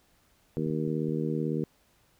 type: harmonic tone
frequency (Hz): 78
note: D#2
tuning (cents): +5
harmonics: 2 / 3 / 4 / 5 / 6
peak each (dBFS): -31 / -33 / -34 / -35 / -36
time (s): 0.57-1.64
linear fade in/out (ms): 0
type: clicks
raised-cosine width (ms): 3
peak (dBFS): -36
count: 5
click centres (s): 0.593 / 0.665 / 0.702 / 0.876 / 1.089
effects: pink hiss -66 dBFS RMS until 2.19 s